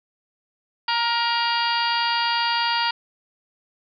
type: harmonic tone with a mistuned harmonic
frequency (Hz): 471.5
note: A#4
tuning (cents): +20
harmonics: 2 / 3 / 4 / 5 / 6 / 7 / 8 / 9 / 10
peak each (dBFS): -23 / -28 / -30 / -34 / -28 / -32 / -36 / -34 / -28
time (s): 0.88-2.91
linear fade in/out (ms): 5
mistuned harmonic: 2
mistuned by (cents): -18
effects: none